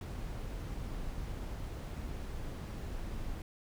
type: noise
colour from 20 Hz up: brown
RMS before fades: -40 dBFS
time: 0.01-3.42 s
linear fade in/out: 2 ms
effects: none